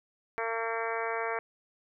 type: harmonic tone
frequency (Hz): 227.5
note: A#3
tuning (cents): -42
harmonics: 2 / 3 / 4 / 5 / 6 / 7 / 8 / 9 / 10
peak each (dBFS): -35 / -37 / -38 / -39 / -40 / -40 / -41 / -42 / -42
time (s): 0.38-1.39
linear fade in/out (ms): 0
effects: none